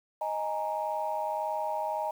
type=chord; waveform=sine; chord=D# suspended fourth; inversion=none; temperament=equal; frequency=622.3 / 830.6 / 932.3 Hz; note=D#5 / G#5 / A#5; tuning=0 / 0 / 0 cents; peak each=-33 dBFS; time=0.21-2.11 s; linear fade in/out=5 ms; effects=tanh soft clip ceiling -20 dBFS + 9-bit